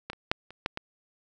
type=clicks; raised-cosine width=0.3 ms; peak=-18 / -27 / -7 / -30 / -11 / -17 dBFS; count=6; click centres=0.1 / 0.132 / 0.315 / 0.506 / 0.661 / 0.774 s; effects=none